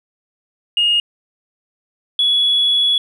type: tone pair in turn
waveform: sine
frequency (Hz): 2854 / 3383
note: F7 / G#7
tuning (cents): +37 / +31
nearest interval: minor third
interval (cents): 294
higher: second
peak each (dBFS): -11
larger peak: neither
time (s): 0.77-1 / 2.19-2.98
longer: second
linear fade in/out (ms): 2
effects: tanh soft clip ceiling -7 dBFS